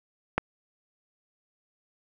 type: click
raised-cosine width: 0.5 ms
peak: -8 dBFS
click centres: 0.38 s
effects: none